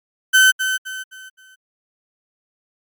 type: tone with echo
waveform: 35% pulse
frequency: 1529 Hz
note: G6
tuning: 44 cents flat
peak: -7 dBFS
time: 0.33-0.52 s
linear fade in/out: 20 ms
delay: 260 ms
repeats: 4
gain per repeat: -9 dB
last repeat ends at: 1.56 s
effects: MP3 96 kbps